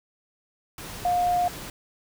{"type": "tone in noise", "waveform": "sine", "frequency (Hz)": 711, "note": "F5", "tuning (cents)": 31, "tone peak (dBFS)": -20, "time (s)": [1.05, 1.48], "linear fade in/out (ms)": 2, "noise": "pink", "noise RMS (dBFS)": -38, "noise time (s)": [0.78, 1.7], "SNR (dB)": 15, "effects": []}